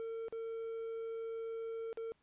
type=tone with dropouts; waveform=triangle; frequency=453.5 Hz; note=A#4; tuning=48 cents flat; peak=-37 dBFS; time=0-2.12 s; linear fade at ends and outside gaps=0 ms; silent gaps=0.283-0.325 / 1.929-1.973 s; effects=pink hiss -75 dBFS RMS until 2.22 s + resampled to 8000 Hz